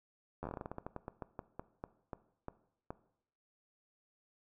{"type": "slowing click train", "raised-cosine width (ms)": 1, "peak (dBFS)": -27, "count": 22, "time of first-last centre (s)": [0.43, 2.905], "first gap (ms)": 11, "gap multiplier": 1.2, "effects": ["noise-tail reverb RT60 0.7 s tail -17 dB re dry"]}